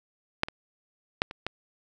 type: clicks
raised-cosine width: 0.3 ms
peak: -6 / -21 / -6 / -23 / -14 dBFS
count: 5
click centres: 0.434 / 0.485 / 1.219 / 1.311 / 1.466 s
effects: none